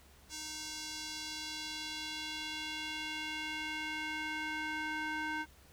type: tone with band-pass filter sweep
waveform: square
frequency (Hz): 309.2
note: D#4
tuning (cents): -11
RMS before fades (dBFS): -40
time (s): 0.29-5.46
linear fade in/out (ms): 50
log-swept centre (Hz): 6100 to 1500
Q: 1.6
effects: added 69 Hz sine -62 dBFS peak until 5.72 s + pink hiss -62 dBFS RMS until 5.72 s